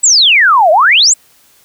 sine exponential two-way sweep, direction down then up, 8100 to 600 to 8100 Hz, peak -4 dBFS, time 0.03-1.14 s, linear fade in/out 10 ms, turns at 0.71 s, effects white hiss -48 dBFS RMS until 1.64 s

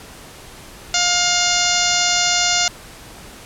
harmonic tone, 708 Hz, F5, 23 cents sharp, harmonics 1 / 2 / 3 / 4 / 5 / 6 / 7 / 8 / 9 / 10, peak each -24 / -24 / -24 / -24 / -24 / -24 / -24 / -24 / -24 / -24 dBFS, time 0.94-2.68 s, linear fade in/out 2 ms, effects pink hiss -39 dBFS RMS until 3.45 s + low-pass 12000 Hz 12 dB/octave

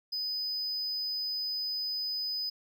triangle tone, 5000 Hz, D#8, 8 cents sharp, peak -30 dBFS, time 0.12-2.5 s, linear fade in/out 10 ms, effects none

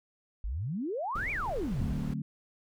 sine exponential two-way sweep, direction up then down, 45.32 to 2471 to 50.5 Hz, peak -31 dBFS, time 0.44-1.93 s, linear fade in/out 0 ms, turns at 1.31 s
brown noise, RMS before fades -38 dBFS, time 1.15-2.14 s, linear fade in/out 5 ms
sine chord, D dominant seventh, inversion none, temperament equal, 146.83 / 185 / 220 / 261.6 Hz, D3 / F#3 / A3 / C4, 0 / 0 / 0 / 0 cents, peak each -35 / -38 / -37 / -41 dBFS, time 1.79-2.22 s, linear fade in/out 5 ms
effects none

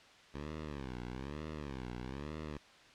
10% pulse tone with vibrato, 68.7 Hz, C#2, 15 cents flat, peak -33 dBFS, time 0.34-2.58 s, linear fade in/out 5 ms, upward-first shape sine, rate 1.1 Hz, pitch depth 220 cents each way, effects white hiss -59 dBFS RMS until 2.94 s + low-pass 4000 Hz 12 dB/octave

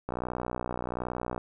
click train, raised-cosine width 1 ms, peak -18 dBFS, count 80, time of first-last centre 0.09-1.379 s, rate 61.3 Hz, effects none

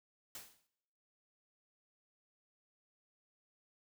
white noise with exponential decay, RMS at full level -45 dBFS, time 0.35-0.67 s, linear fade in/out 2 ms, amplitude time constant 68 ms, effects noise-tail reverb RT60 0.9 s tail -22 dB re dry

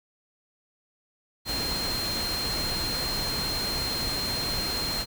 sine tone in noise, 4187 Hz, C8, in tune, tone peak -29 dBFS, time 1.45-5.06 s, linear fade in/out 50 ms, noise pink, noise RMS -32 dBFS, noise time 1.45-5.06 s, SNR 0 dB, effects none

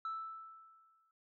sine tone with exponential decay, 1318.5 Hz, E6, in tune, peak -34 dBFS, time 0.05-1.11 s, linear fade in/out 2 ms, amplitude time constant 230 ms, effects noise-tail reverb RT60 0.2 s tail -20 dB re dry + tanh soft clip ceiling -35 dBFS

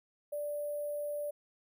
sine tone with sample-and-hold, 587.3 Hz, D5, in tune, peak -34 dBFS, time 0.32-1.31 s, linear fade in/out 10 ms, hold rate 11025 Hz, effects none

